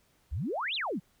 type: exponential two-way sweep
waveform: sine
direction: up then down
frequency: 56.8 to 4168 to 149.3 Hz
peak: -30 dBFS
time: 0.31-1 s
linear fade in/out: 20 ms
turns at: 0.75 s
effects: pink hiss -68 dBFS RMS until 1.2 s